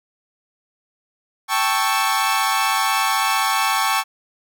sawtooth chord, A dominant seventh, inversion third, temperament equal, 784 / 880 / 1108.7 / 1318.5 Hz, G5 / A5 / C#6 / E6, 0 / 0 / 0 / 0 cents, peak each -20 / -19 / -17 / -22 dBFS, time 1.48-4.04 s, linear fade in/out 50 ms, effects none

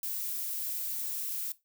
violet noise, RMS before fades -35 dBFS, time 0.03-1.52 s, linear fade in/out 2 ms, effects noise-tail reverb RT60 0.2 s tail -17 dB re dry

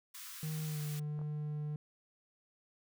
white high-pass noise, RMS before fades -48 dBFS, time 0.14-1 s, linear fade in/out 10 ms, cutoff 1000 Hz, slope 96 dB/octave
triangle tone with pitch glide, 155.56 to 149.83 Hz, D#3 to D3, 0 to +35 cents, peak -34 dBFS, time 0.43-1.76 s, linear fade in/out 2 ms, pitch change -65 cents, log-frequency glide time 0.65-0.8 s
clicks, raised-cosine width 1 ms, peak -39 dBFS, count 2, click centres 1.191 / 1.215 s
effects none

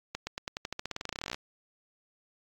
accelerating click train, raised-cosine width 0.2 ms, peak -17 dBFS, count 25, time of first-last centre 0.15-1.345 s, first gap 120 ms, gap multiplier 0.91, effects AAC 64 kbps

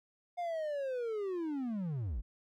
triangle linear sweep, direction down, 715 to 41.04 Hz, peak -32 dBFS, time 0.37-2.22 s, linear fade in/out 20 ms, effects none

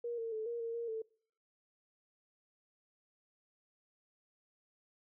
sine tone with pitch steps, 473.9 / 456 / 436.9 / 470.9 / 459.7 / 467.5 / 443.7 Hz, A#4 / A#4 / A4 / A#4 / A#4 / A#4 / A4, +28 / -38 / -12 / +18 / -24 / +5 / +14 cents, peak -36 dBFS, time 0.04-1.02 s, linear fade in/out 5 ms, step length 140 ms, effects noise-tail reverb RT60 0.5 s tail -24 dB re dry

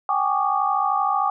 sine tone cluster, 772 / 825 / 1136 / 1206 Hz, G5 / G#5 / C#6 / D6, -27 / -12 / +42 / +46 cents, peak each -24 dBFS, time 0.09-1.3 s, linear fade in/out 2 ms, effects none

